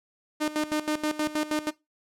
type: tone with tremolo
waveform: sawtooth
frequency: 304.1 Hz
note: D#4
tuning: 40 cents flat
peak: -20 dBFS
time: 0.4-1.71 s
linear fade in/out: 20 ms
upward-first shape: square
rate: 6.3 Hz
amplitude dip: 80%
effects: noise-tail reverb RT60 0.2 s tail -19 dB re dry + low-pass 12000 Hz 12 dB/octave